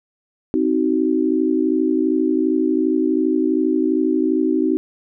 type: chord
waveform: sine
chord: C diminished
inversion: none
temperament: just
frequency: 261.6 / 314 / 376.7 Hz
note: C4 / Eb4 / Gb4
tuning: 0 / +16 / +31 cents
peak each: -20 / -18 / -21 dBFS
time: 0.54-4.77 s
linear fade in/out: 0 ms
effects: none